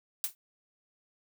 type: noise with exponential decay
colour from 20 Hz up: blue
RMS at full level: -27 dBFS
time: 0.24-0.35 s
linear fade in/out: 0 ms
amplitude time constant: 22 ms
effects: none